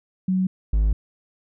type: tone pair in turn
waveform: sine / triangle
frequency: 186.6 / 52.36 Hz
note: F#3 / G#1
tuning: +15 / +15 cents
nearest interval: octave + minor seventh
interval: 2200 cents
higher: first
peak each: -18 / -14 dBFS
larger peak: second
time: 0.28-0.47 / 0.73-0.93 s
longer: second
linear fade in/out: 5 ms
effects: none